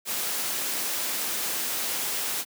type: noise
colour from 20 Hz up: white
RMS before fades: -29 dBFS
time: 0.05-2.45 s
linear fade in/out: 50 ms
effects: high-pass 200 Hz 12 dB/octave